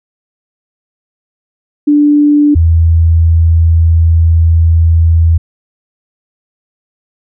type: tone pair in turn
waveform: sine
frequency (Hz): 293.7 / 82.42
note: D4 / E2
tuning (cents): 0 / 0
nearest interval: octave + minor seventh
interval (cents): 2200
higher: first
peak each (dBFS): -4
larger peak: neither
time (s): 1.87-2.55 / 2.55-5.38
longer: second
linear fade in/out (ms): 10
effects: none